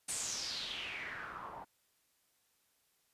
white noise with low-pass filter sweep, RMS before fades -42 dBFS, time 0.08-1.65 s, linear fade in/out 10 ms, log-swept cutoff 9000 to 810 Hz, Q 4.6, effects white hiss -75 dBFS RMS until 3.13 s + resampled to 32000 Hz

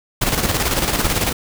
pink noise with tremolo, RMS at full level -17 dBFS, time 0.21-1.33 s, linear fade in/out 10 ms, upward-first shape square, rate 18 Hz, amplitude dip 50%, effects none

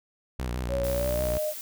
sawtooth tone with vibrato, 61.74 Hz, B1, in tune, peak -25 dBFS, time 0.39-1.38 s, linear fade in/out 0 ms, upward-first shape sine, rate 6.3 Hz, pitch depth 76 cents each way
sine tone with pitch glide, 554.4 to 611.6 Hz, C#5 to D#5, 0 to -30 cents, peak -26 dBFS, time 0.68-1.54 s, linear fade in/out 50 ms, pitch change +170 cents, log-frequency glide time 0.91-1.22 s
blue noise, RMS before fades -38 dBFS, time 0.84-1.61 s, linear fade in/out 0 ms
effects none

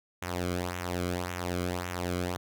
sawtooth tone with flanger, 89 Hz, F2, 33 cents sharp, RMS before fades -33 dBFS, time 0.22-2.37 s, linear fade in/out 5 ms, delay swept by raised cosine 0.21 to 1.13 ms, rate 1.8 Hz, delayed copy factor -0.7, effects none

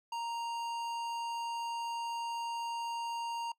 sine tone with tanh clipping, 932 Hz, A#5, 1 cent flat, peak -37 dBFS, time 0.12-3.52 s, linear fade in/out 5 ms, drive 16 dB, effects noise-tail reverb RT60 0.1 s tail -22 dB re dry

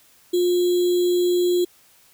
sine tone with sample-and-hold, 355.1 Hz, F4, 29 cents sharp, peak -16 dBFS, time 0.33-1.65 s, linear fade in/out 10 ms, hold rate 3675 Hz, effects white hiss -55 dBFS RMS until 2.13 s

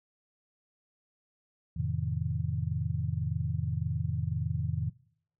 sine chord, F dominant seventh, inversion none, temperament just, 87.31 / 109.13 / 130.96 / 157.15 Hz, F2 / A2 / C3 / Eb3, 0 / -14 / +2 / +18 cents, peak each -34 dBFS, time 1.76-4.9 s, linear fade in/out 10 ms, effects noise-tail reverb RT60 0.7 s tail -23 dB re dry

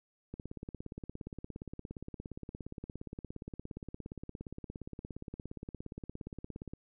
click train, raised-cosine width 3 ms, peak -29 dBFS, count 111, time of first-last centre 0.34-6.735 s, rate 17.2 Hz, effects none

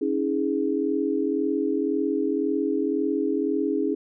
sine chord, C# suspended second, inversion none, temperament equal with one note detuned, 277.2 / 319.1 / 415.3 Hz, C#4 / D#4 / G#4, 0 / +44 / 0 cents, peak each -26 dBFS, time 0.01-3.95 s, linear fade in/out 10 ms, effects none

